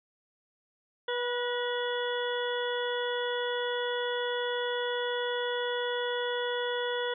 harmonic tone with a mistuned harmonic, 487.8 Hz, B4, 21 cents flat, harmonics 1 / 2 / 3 / 4 / 6 / 7, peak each -31 / -37 / -37 / -40 / -44 / -38 dBFS, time 1.08-7.14 s, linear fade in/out 5 ms, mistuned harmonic 4, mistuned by -28 cents, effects none

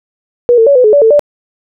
sine tone with pitch steps, 483.1 / 450.5 / 564 / 501 / 426.4 / 574 / 445.8 / 585 Hz, B4 / A4 / C#5 / B4 / G#4 / D5 / A4 / D5, -38 / +41 / +30 / +25 / +46 / -40 / +23 / -7 cents, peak -3 dBFS, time 0.49-1.194 s, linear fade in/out 0 ms, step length 88 ms, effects none

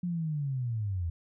sine linear sweep, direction down, 180 to 80.5 Hz, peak -29 dBFS, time 0.03-1.1 s, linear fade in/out 5 ms, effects none

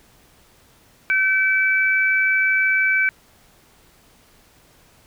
sine tone pair together, 1535.9 / 2303 Hz, G6 / D7, -36 / -34 cents, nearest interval perfect fifth, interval 702 cents, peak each -18 dBFS, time 1.1-3.09 s, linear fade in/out 0 ms, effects pink hiss -54 dBFS RMS until 5.06 s

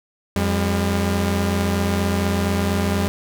sawtooth tone pair together, 88.4 / 201.2 Hz, F2 / G3, +22 / +45 cents, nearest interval octave + major second, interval 1423 cents, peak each -17 dBFS, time 0.36-3.08 s, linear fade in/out 0 ms, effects none

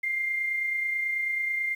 sine tone with amplitude modulation, 2100 Hz, C7, 6 cents sharp, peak -24 dBFS, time 0.03-1.75 s, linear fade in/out 10 ms, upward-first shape sine, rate 29.2 Hz, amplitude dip 35%, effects 9-bit

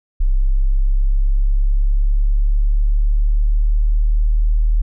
sine linear sweep, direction up, 32.79 to 38.89 Hz, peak -11 dBFS, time 0.2-4.82 s, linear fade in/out 10 ms, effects none

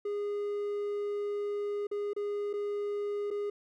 triangle tone with dropouts, 410.5 Hz, G#4, 20 cents flat, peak -29 dBFS, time 0.05-3.5 s, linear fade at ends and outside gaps 5 ms, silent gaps 1.87-1.913 / 2.134-2.163 / 2.531-2.536 / 3.305-3.31 s, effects none

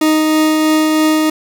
40% pulse tone with tremolo, 311.1 Hz, D#4, in tune, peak -8 dBFS, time 0.01-1.3 s, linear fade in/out 5 ms, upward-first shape triangle, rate 3.1 Hz, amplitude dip 25%, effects none

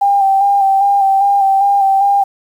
sine tone with vibrato, 790 Hz, G5, 13 cents sharp, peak -8 dBFS, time 0.01-2.24 s, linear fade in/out 10 ms, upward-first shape square, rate 2.5 Hz, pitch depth 25 cents each way, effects 7-bit

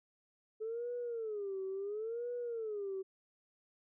sine tone with vibrato, 430.9 Hz, A4, 36 cents flat, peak -36 dBFS, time 0.6-3.03 s, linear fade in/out 20 ms, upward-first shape sine, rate 0.72 Hz, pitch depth 210 cents each way, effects tanh soft clip ceiling -32 dBFS

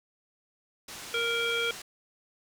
white low-pass noise, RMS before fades -43 dBFS, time 0.88-1.82 s, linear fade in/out 5 ms, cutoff 7200 Hz, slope 12 dB/octave
harmonic tone, 466.2 Hz, A#4, in tune, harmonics 1 / 3 / 5 / 7, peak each -32 / -32 / -32 / -32 dBFS, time 1.14-1.71 s, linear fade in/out 2 ms
effects none

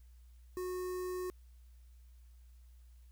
square tone with notch filter, 365 Hz, F#4, 24 cents flat, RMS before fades -39 dBFS, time 0.57-1.3 s, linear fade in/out 0 ms, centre 3100 Hz, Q 0.59, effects added 60 Hz sine -55 dBFS peak until 3.11 s + white hiss -75 dBFS RMS until 3.11 s

